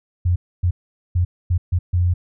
sine tone bursts at uneven times, 88.6 Hz, F2, 25 cents sharp, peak -14 dBFS, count 6, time 0.25-0.36 / 0.63-0.71 / 1.15-1.25 / 1.5-1.58 / 1.72-1.79 / 1.93-2.14 s, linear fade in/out 10 ms, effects none

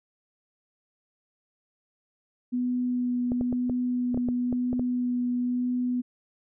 sine tone with vibrato, 246.9 Hz, B3, in tune, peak -24 dBFS, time 2.52-6.02 s, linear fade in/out 20 ms, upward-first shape sine, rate 1 Hz, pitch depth 10 cents each way
clicks, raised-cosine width 2 ms, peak -19 dBFS, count 10, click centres 3.319 / 3.411 / 3.527 / 3.697 / 4.145 / 4.175 / 4.287 / 4.527 / 4.73 / 4.795 s
effects none

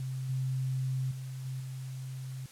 sine tone with level steps, 130.81 Hz, C3, in tune, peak -33 / -29 / -37 / -34 / -37 dBFS, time 0-2.46 s, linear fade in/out 2 ms, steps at 0.29 / 1.11 / 1.45 / 1.6 s, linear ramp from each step 5 ms, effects white hiss -54 dBFS RMS until 2.51 s + low-pass 11000 Hz 12 dB/octave

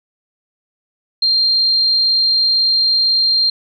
sine tone, 4186 Hz, C8, in tune, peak -11 dBFS, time 1.22-3.5 s, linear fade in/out 5 ms, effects none

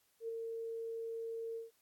sine tone with ADSR envelope, 455.6 Hz, A#4, 40 cents flat, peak -36 dBFS, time 0.2-1.71 s, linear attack 85 ms, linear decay 12 ms, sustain -3 dB, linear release 150 ms, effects white hiss -74 dBFS RMS until 1.81 s + AAC 64 kbps

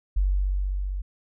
sine tone with level ramp, 47.65 Hz, G1, 48 cents flat, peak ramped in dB -18 to -27 dBFS, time 0.16-1.02 s, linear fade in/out 10 ms, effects none

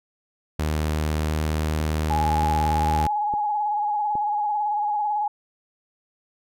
sawtooth tone with pitch glide, 77 to 77.49 Hz, D#2 to D#2, -17 to -7 cents, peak -18 dBFS, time 0.59-3.07 s, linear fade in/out 5 ms, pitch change +10 cents, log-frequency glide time 1.17-1.38 s
clicks, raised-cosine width 2 ms, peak -21 dBFS, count 4, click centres 1.804 / 2.432 / 3.338 / 4.154 s
sine tone with vibrato, 836 Hz, G#5, 11 cents sharp, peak -21 dBFS, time 2.1-5.28 s, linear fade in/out 5 ms, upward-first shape sine, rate 18 Hz, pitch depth 41 cents each way
effects none

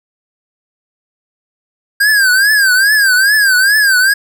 square tone with vibrato, 1600 Hz, G6, 35 cents sharp, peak -8 dBFS, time 2-4.14 s, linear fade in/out 10 ms, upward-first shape triangle, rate 2.4 Hz, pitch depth 160 cents each way, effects none

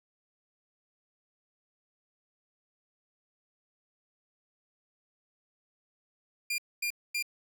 sawtooth tone bursts, 2400 Hz, D7, 37 cents sharp, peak -26 dBFS, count 3, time 6.5-7.226 s, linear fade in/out 5 ms, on 82 ms, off 240 ms, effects none

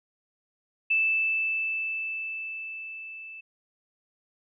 sine tone with level ramp, 2637 Hz, E7, in tune, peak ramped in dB -20 to -40 dBFS, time 0.9-3.41 s, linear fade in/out 10 ms, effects none

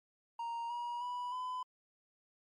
triangle tone with pitch steps, 932.3 / 956.9 / 982 / 1007.9 Hz, A#5 / A#5 / B5 / B5, 0 / +45 / -10 / +35 cents, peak -35 dBFS, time 0.39-1.63 s, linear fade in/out 5 ms, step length 310 ms, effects MP3 48 kbps

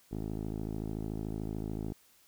10% pulse tone with low-pass filter, 53.6 Hz, A1, 45 cents flat, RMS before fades -37 dBFS, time 0.11-1.93 s, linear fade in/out 10 ms, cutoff 460 Hz, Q 1.3, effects white hiss -64 dBFS RMS until 2.27 s

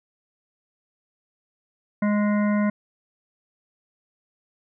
harmonic tone, 207.7 Hz, G#3, in tune, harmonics 1 / 3 / 5 / 7 / 9 / 10, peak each -19 / -29 / -33 / -36 / -38 / -39 dBFS, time 2.02-2.7 s, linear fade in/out 5 ms, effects none

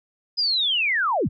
sine linear sweep, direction down, 5040 to 39.66 Hz, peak -19 dBFS, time 0.37-1.29 s, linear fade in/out 20 ms, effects none

